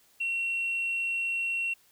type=tone; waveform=sine; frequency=2728 Hz; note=F7; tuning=41 cents flat; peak=-26 dBFS; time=0.2-1.74 s; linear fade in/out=10 ms; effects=tanh soft clip ceiling -24 dBFS + white hiss -63 dBFS RMS until 1.91 s